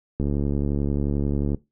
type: click train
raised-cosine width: 3 ms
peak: -12 dBFS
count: 97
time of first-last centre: 0.2-1.546 s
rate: 71.3 Hz
effects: noise-tail reverb RT60 0.2 s tail -19 dB re dry